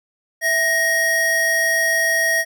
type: tone pair together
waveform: square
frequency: 659.3 / 1871.3 Hz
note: E5 / A#6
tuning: 0 / +6 cents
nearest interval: octave + tritone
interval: 1806 cents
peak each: -24 / -17 dBFS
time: 0.41-2.45 s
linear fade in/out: 50 ms
effects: none